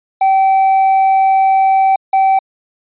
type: tone bursts at uneven times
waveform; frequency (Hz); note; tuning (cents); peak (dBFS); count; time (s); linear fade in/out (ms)
triangle; 771; G5; -29; -6; 2; 0.21-1.96 / 2.13-2.39; 5
effects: resampled to 8000 Hz